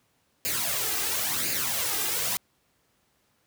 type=noise with flanger; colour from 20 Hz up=white; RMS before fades=-28 dBFS; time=0.45-2.37 s; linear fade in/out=0 ms; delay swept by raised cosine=0.43 to 2.53 ms; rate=0.96 Hz; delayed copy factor=+0.65; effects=pink hiss -69 dBFS RMS until 3.46 s + high-pass 80 Hz 12 dB/octave